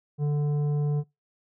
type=tone with tanh clipping; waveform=sine; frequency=146.9 Hz; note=D3; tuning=1 cent sharp; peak=-24 dBFS; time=0.18-1.04 s; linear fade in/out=50 ms; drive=9 dB; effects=noise-tail reverb RT60 0.2 s tail -23 dB re dry